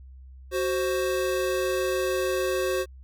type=tone pair together; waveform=square; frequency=372.6 / 527 Hz; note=F#4 / C5; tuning=+12 / +12 cents; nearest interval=tritone; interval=600 cents; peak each=-27 / -28 dBFS; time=0.51-2.86 s; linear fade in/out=50 ms; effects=added 65 Hz sine -43 dBFS peak until 3.03 s